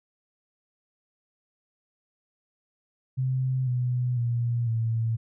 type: tone with pitch steps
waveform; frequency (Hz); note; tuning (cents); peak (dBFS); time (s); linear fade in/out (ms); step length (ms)
sine; 129.9 / 124.25 / 118.84 / 113.67; C3 / B2 / A#2 / A#2; -12 / +11 / +34 / -43; -23; 3.17-5.17; 20; 500
effects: none